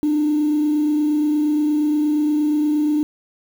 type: tone with frequency modulation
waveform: sine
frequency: 300 Hz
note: D4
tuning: 37 cents sharp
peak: -14 dBFS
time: 0.03-3.03 s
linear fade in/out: 0 ms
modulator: 28.5 Hz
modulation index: 0.24
effects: tanh soft clip ceiling -12 dBFS + 7-bit